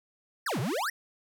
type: exponential two-way sweep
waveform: square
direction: down then up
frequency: 1975.5 to 111.1 to 1975.5 Hz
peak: -29 dBFS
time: 0.46-0.9 s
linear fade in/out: 5 ms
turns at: 0.6 s
effects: none